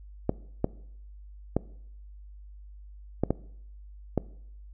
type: clicks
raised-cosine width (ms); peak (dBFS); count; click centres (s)
2; -10; 6; 0.294 / 0.644 / 1.566 / 3.236 / 3.306 / 4.177
effects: noise-tail reverb RT60 0.7 s tail -20 dB re dry + added 50 Hz sine -44 dBFS peak until 4.73 s